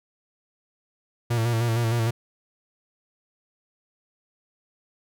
45% pulse tone with vibrato, 115.9 Hz, A#2, 10 cents flat, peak -21 dBFS, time 1.3-2.11 s, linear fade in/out 10 ms, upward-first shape square, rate 6.5 Hz, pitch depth 42 cents each way, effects none

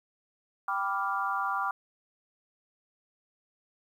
sine chord, G dominant seventh, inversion none, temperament equal, 784 / 987.8 / 1174.7 / 1396.9 Hz, G5 / B5 / D6 / F6, 0 / 0 / 0 / 0 cents, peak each -34 / -35 / -31 / -34 dBFS, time 0.68-1.71 s, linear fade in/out 2 ms, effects 10-bit

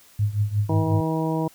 sine tone with tremolo, 104.1 Hz, G#2, 5 cents sharp, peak -16 dBFS, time 0.19-1.01 s, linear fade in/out 5 ms, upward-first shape triangle, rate 5.6 Hz, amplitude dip 90%
harmonic tone, 160 Hz, D#3, 49 cents sharp, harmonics 1 / 2 / 3 / 4 / 5 / 6, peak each -25 / -26 / -30 / -32 / -35 / -31 dBFS, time 0.69-1.48 s, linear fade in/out 5 ms
effects white hiss -53 dBFS RMS until 1.54 s

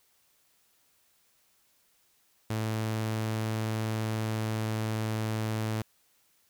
sawtooth tone, 109.9 Hz, A2, 2 cents flat, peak -25 dBFS, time 2.5-5.82 s, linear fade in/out 5 ms, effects white hiss -68 dBFS RMS until 6.49 s

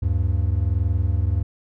triangle tone pair together, 76.67 / 98 Hz, D#2 / G2, -25 / 0 cents, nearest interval major third, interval 425 cents, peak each -19 dBFS, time 0.02-1.43 s, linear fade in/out 10 ms, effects none

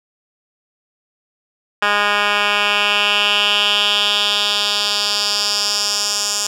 10% pulse tone with band-pass filter sweep, 205.6 Hz, G#3, 17 cents flat, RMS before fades -17 dBFS, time 1.82-6.47 s, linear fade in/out 5 ms, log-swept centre 1900 to 6400 Hz, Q 2.9, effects none

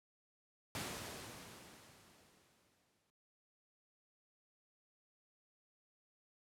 pink noise with exponential decay, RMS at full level -41 dBFS, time 0.75-3.1 s, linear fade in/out 0 ms, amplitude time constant 510 ms, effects high-pass 100 Hz 12 dB/octave + low-pass 12000 Hz 12 dB/octave

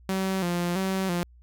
sawtooth tone with vibrato, 182.4 Hz, F#3, 24 cents flat, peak -21 dBFS, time 0.09-1.23 s, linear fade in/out 0 ms, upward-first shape square, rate 1.5 Hz, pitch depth 76 cents each way, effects added 60 Hz sine -50 dBFS peak until 1.42 s

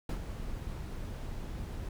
brown noise with ADSR envelope, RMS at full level -32 dBFS, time 0.09-1.89 s, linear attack 4 ms, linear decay 88 ms, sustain -7 dB, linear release 4 ms, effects none

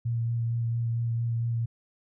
sine tone with vibrato, 116.54 Hz, A#2, in tune, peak -25 dBFS, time 0.05-1.66 s, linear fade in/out 10 ms, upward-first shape sine, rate 4.4 Hz, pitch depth 15 cents each way, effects none

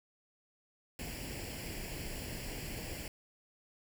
pink noise with comb filter, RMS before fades -42 dBFS, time 0.99-3.08 s, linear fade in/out 2 ms, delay 0.4 ms, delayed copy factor +0.7, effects none

